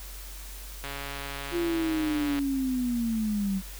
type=click train; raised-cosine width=0.3 ms; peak=-20 dBFS; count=218; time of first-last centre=0.84-2.39 s; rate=140 Hz
type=linear sweep; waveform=sine; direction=down; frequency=349.2 to 187.4 Hz; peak=-25 dBFS; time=1.51-3.62 s; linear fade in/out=50 ms
effects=added 47 Hz sine -40 dBFS peak until 3.79 s + white hiss -45 dBFS RMS until 3.79 s